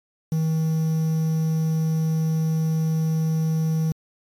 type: tone with quantisation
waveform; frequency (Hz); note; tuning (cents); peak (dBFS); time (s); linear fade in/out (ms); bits
triangle; 159.5; D#3; +43; -17; 0.32-3.92; 2; 7
effects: MP3 96 kbps